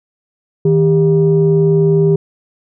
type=tone pair together; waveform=sine; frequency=158.33 / 397.7 Hz; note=D#3 / G4; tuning=+31 / +25 cents; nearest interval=octave + major third; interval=1594 cents; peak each=-10 dBFS; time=0.65-2.16 s; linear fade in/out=5 ms; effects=tanh soft clip ceiling -2 dBFS